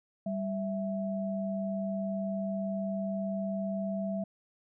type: tone pair together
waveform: sine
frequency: 196.01 / 659.3 Hz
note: G3 / E5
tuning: 0 / 0 cents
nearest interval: octave + major sixth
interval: 2100 cents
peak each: -32 / -35 dBFS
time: 0.26-4.24 s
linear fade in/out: 5 ms
effects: none